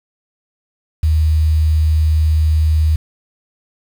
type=tone with quantisation; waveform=sine; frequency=78.1 Hz; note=D#2; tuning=7 cents sharp; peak=-10 dBFS; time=1.03-2.96 s; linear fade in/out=5 ms; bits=6; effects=none